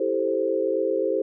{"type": "chord", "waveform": "sine", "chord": "A minor seventh", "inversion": "second", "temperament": "equal", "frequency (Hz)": [329.6, 392, 440, 523.3], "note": ["E4", "G4", "A4", "C5"], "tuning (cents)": [0, 0, 0, 0], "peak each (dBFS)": [-29, -26, -27, -25], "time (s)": [0, 1.22], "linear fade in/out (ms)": 5, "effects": []}